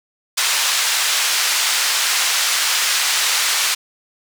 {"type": "band-pass noise", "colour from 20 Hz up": "white", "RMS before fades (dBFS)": -18, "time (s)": [0.37, 3.75], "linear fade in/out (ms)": 10, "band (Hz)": [1100, 6700], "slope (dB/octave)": 12, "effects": []}